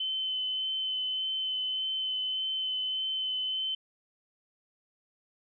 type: tone with vibrato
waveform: sine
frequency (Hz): 3053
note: G7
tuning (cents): -46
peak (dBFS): -29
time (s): 0-3.75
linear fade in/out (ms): 5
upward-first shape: sine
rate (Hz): 1.7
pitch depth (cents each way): 11
effects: none